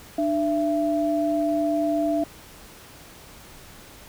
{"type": "tone pair together", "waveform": "sine", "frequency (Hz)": [299.3, 670], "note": ["D4", "E5"], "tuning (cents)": [33, 28], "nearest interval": "octave + major second", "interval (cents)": 1395, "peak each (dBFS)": -23, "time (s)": [0.18, 2.24], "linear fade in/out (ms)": 5, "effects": ["pink hiss -46 dBFS RMS until 4.08 s"]}